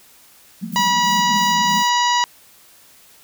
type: band-pass noise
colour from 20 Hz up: white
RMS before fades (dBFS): -28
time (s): 0.61-1.83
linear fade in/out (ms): 20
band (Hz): 170 to 230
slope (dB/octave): 96
type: noise with tremolo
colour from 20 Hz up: violet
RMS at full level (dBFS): -34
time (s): 0.72-1.9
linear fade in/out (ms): 5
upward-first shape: sine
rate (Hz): 3.1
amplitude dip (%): 70
type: harmonic tone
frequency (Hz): 970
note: B5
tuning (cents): -31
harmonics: 1 / 2 / 3 / 4 / 5 / 6 / 7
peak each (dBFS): -16 / -23 / -24 / -26 / -27 / -31 / -29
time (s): 0.76-2.24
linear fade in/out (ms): 0
effects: white hiss -49 dBFS RMS until 3.23 s